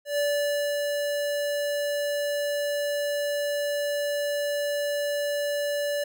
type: tone with ADSR envelope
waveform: square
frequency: 580 Hz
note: D5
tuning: 22 cents flat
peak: -23 dBFS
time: 0.05-6.04 s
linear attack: 130 ms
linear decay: 580 ms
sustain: -3 dB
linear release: 6 ms
effects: none